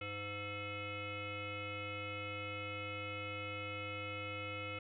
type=tone with frequency modulation; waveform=sine; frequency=1333 Hz; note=E6; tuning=19 cents sharp; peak=-40 dBFS; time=0.01-4.79 s; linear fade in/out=5 ms; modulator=411 Hz; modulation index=3.7; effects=none